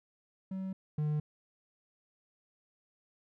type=tone pair in turn; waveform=triangle; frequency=190 / 150.8 Hz; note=F#3 / D3; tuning=+46 / +46 cents; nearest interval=major third; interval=400 cents; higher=first; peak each=-33 / -27 dBFS; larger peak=second; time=0.51-0.73 / 0.98-1.2 s; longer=neither; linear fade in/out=5 ms; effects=none